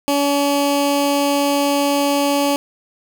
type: tone with notch filter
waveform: 15% pulse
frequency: 284.1 Hz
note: C#4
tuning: 43 cents sharp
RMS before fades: -17 dBFS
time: 0.08-2.56 s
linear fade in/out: 0 ms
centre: 1400 Hz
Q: 2
effects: none